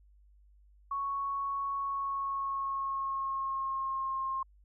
sine tone with pitch glide, 1108.7 to 1066.6 Hz, C#6 to C6, 0 to +33 cents, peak -31 dBFS, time 0.91-4.43 s, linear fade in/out 5 ms, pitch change -67 cents, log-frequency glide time 1.76-4.21 s, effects added 50 Hz sine -58 dBFS peak until 4.64 s

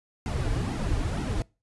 brown noise with flanger, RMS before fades -28 dBFS, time 0.26-1.42 s, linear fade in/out 0 ms, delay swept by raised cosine 1.7 to 5.5 ms, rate 2.1 Hz, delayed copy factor -1, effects noise-tail reverb RT60 0.3 s tail -25 dB re dry + resampled to 24000 Hz

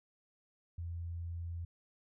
sine tone, 85 Hz, F2, 46 cents flat, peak -38 dBFS, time 0.78-1.65 s, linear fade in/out 5 ms, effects none

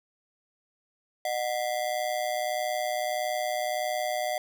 square ring-modulated tone, 673 Hz, E5, 36 cents sharp, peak -25 dBFS, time 1.25-4.38 s, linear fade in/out 2 ms, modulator 60.8 Hz, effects none

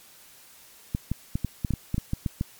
clicks, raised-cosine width 5 ms, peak -13 dBFS, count 12, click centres 0.949 / 1.116 / 1.355 / 1.447 / 1.648 / 1.707 / 1.737 / 1.944 / 1.981 / 2.134 / 2.262 / 2.411 s, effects white hiss -52 dBFS RMS until 2.59 s + MP3 96 kbps

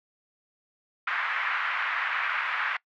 pink band-pass noise, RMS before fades -29 dBFS, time 1.07-2.77 s, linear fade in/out 5 ms, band 1200 to 2200 Hz, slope 24 dB/octave, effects noise-tail reverb RT60 0.1 s tail -23 dB re dry

